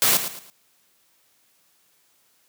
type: noise with echo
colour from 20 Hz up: white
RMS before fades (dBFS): -18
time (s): 0.02-0.17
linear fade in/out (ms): 0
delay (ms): 110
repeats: 3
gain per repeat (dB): -10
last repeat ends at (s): 0.5
effects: white hiss -63 dBFS RMS until 2.48 s + high-pass 100 Hz 12 dB/octave